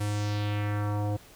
square tone with low-pass filter sweep, 103.83 Hz, G#2, in tune, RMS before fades -29 dBFS, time 0-1.17 s, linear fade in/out 10 ms, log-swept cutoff 11000 to 600 Hz, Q 1.9, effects pink hiss -53 dBFS RMS until 1.35 s

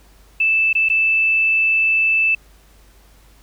sine tone with dropouts, 2637 Hz, E7, in tune, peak -13 dBFS, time 0.4-2.35 s, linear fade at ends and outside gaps 5 ms, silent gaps 0.73-0.751 / 0.888-0.898 s, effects added 50 Hz sine -48 dBFS peak until 3.42 s + pink hiss -53 dBFS RMS until 3.42 s

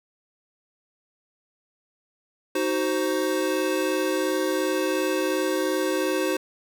square chord, C diminished, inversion first, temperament equal with one note detuned, 311.1 / 373.9 / 523.3 Hz, Eb4 / Gb4 / C5, 0 / +18 / 0 cents, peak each -28 / -27 / -28 dBFS, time 2.55-6.37 s, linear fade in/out 5 ms, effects none

